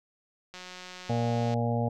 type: click train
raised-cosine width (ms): 0.2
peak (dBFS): -26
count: 183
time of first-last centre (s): 0.54-1.54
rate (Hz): 182
type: harmonic tone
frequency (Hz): 117.7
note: A#2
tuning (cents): +17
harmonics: 1 / 2 / 4 / 5 / 6 / 7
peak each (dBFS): -28 / -31 / -34 / -35 / -36 / -36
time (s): 1.09-1.89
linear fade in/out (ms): 10
effects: none